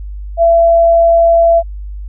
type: tone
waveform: sine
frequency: 672 Hz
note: E5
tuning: 33 cents sharp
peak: -5 dBFS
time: 0.37-1.63 s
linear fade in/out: 50 ms
effects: added 50 Hz sine -22 dBFS peak until 2.08 s